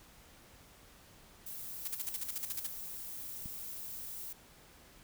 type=noise; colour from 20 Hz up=violet; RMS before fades=-44 dBFS; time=1.46-4.33 s; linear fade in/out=5 ms
type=noise bursts; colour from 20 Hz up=blue; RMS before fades=-37 dBFS; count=12; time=1.85-2.669 s; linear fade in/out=5 ms; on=27 ms; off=45 ms
type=click; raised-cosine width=5 ms; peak=-34 dBFS; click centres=3.459 s
effects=pink hiss -59 dBFS RMS until 5.03 s